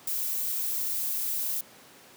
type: noise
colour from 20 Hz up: violet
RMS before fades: -30 dBFS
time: 0.07-1.61 s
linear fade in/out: 5 ms
effects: pink hiss -52 dBFS RMS until 2.16 s + high-pass 200 Hz 12 dB/octave